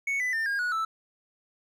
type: tone with pitch steps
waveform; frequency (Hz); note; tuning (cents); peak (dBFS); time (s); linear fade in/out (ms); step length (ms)
triangle; 2217 / 1998.1 / 1800.8 / 1622.9 / 1462.7 / 1318.2; C#7 / B6 / A6 / G#6 / F#6 / E6; 0 / +20 / +40 / -40 / -20 / 0; -24; 0.07-0.85; 5; 130
effects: none